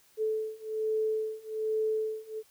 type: beating tone pair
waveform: sine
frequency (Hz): 435.4 / 436.6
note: A4 / A4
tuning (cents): -18 / -13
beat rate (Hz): 1.2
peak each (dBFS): -32 / -31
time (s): 0.17-2.43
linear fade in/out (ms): 50
effects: white hiss -63 dBFS RMS until 2.5 s